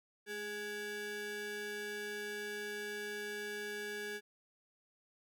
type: ring-modulated tone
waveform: 40% pulse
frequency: 626 Hz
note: D#5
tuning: 10 cents sharp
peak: -36 dBFS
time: 0.26-4.21 s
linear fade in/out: 50 ms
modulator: 1040 Hz
effects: none